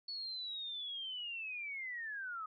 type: linear sweep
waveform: sine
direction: down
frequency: 4435 to 1244.5 Hz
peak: -40 dBFS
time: 0.08-2.46 s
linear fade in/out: 5 ms
effects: none